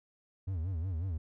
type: tone with vibrato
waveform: triangle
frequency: 87.31 Hz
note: F2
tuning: in tune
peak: -30 dBFS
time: 0.47-1.18 s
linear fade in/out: 10 ms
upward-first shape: sine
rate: 5.5 Hz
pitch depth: 190 cents each way
effects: none